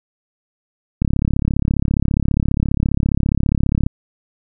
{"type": "click train", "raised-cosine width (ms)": 5, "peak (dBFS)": -4, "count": 100, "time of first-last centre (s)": [1.02, 3.865], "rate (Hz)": 34.8, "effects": []}